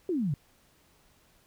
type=exponential sweep; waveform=sine; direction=down; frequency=391.8 to 131 Hz; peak=-26 dBFS; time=0.09-0.34 s; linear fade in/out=2 ms; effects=pink hiss -64 dBFS RMS until 1.46 s